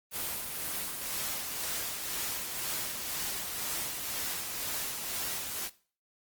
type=noise with tremolo; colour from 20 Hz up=white; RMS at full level=-34 dBFS; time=0.11-5.7 s; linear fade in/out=50 ms; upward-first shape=sine; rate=2 Hz; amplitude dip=35%; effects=noise-tail reverb RT60 0.4 s tail -18 dB re dry + Opus 24 kbps